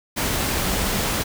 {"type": "tone in noise", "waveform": "sine", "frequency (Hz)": 190.7, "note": "G3", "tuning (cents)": -47, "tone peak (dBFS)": -31, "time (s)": [0.65, 1.02], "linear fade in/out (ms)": 20, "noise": "pink", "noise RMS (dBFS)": -23, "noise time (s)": [0.16, 1.24], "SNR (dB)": -11, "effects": []}